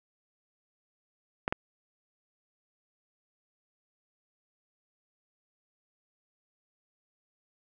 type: clicks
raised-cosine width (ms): 0.5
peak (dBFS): -13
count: 2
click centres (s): 1.479 / 1.525
effects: none